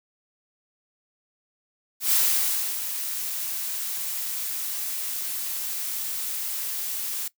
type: noise with ADSR envelope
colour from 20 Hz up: blue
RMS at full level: -20 dBFS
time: 2-7.28 s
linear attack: 120 ms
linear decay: 630 ms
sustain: -10 dB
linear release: 4 ms
effects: noise-tail reverb RT60 0.1 s tail -19 dB re dry